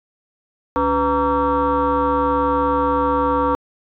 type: tone with frequency modulation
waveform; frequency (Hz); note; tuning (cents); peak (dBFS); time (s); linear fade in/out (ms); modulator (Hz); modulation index
sine; 713; F5; +36; -14; 0.76-3.55; 0; 215; 2.4
effects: tanh soft clip ceiling -10 dBFS